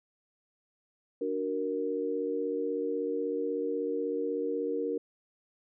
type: chord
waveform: sine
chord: D augmented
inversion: none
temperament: equal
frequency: 293.7 / 370 / 466.2 Hz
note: D4 / F#4 / A#4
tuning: 0 / 0 / 0 cents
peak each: -35 / -36 / -31 dBFS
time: 1.21-4.98 s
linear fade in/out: 5 ms
effects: none